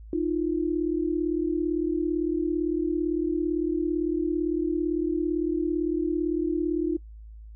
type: tone pair together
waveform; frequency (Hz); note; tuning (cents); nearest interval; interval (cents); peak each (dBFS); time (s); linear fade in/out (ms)
sine; 309 / 346.8; D#4 / F4; -12 / -12; major second; 200; -26; 0.13-6.97; 2
effects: noise-tail reverb RT60 0.1 s tail -21 dB re dry + added 54 Hz sine -41 dBFS peak until 7.55 s